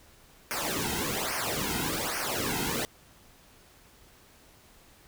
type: noise with flanger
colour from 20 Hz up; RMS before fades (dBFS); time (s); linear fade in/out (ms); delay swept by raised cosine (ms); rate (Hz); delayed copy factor
pink; -31; 0.51-2.85; 0; 0.26 to 1.76; 1.2; -0.9
effects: pink hiss -57 dBFS RMS until 5.07 s